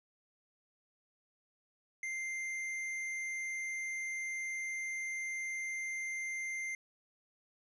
sine tone with hard clipping, 2093 Hz, C7, in tune, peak -38 dBFS, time 2.03-6.75 s, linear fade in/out 2 ms, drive 8 dB, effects resampled to 24000 Hz

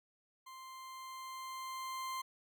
40% pulse tone with level ramp, 1046.5 Hz, C6, in tune, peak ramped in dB -49 to -37 dBFS, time 0.46-2.22 s, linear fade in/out 10 ms, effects none

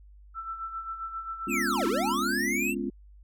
sine tone with tremolo, 1332 Hz, E6, 18 cents sharp, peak -31 dBFS, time 0.34-2.18 s, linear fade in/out 50 ms, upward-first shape sine, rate 7.5 Hz, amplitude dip 60%
sine chord, C# dominant seventh, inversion second, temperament just, 207.9 / 249.5 / 277.2 / 346.5 Hz, G#3 / B3 / C#4 / E#4, +2 / +18 / 0 / -14 cents, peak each -34 dBFS, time 1.47-2.9 s, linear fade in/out 5 ms
square linear two-way sweep, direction down then up, 2771 to 299.4 to 2771 Hz, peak -28 dBFS, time 1.48-2.75 s, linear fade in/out 50 ms, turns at 1.87 s
effects added 50 Hz sine -49 dBFS peak until 3.23 s

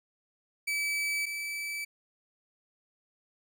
40% pulse tone pair in turn, 2300 / 2309 Hz, D7 / D7, -37 / -30 cents, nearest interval unison, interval 7 cents, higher second, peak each -28 / -33 dBFS, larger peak first, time 0.67-1.26 / 1.26-1.85 s, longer neither, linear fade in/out 10 ms, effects none

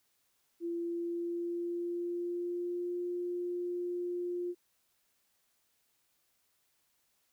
sine tone with pitch glide, 340.7 to 352.9 Hz, F4 to F4, -43 to +18 cents, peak -33 dBFS, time 0.6-4.55 s, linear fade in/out 50 ms, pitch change +61 cents, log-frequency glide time 0.76-2.99 s, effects white hiss -75 dBFS RMS until 7.32 s

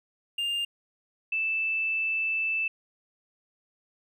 triangle / sine tone pair in turn, 2805 / 2640 Hz, F7 / E7, +7 / +2 cents, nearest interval minor second, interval 105 cents, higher first, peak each -25 dBFS, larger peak neither, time 0.38-0.65 / 1.32-2.68 s, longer second, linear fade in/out 5 ms, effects none

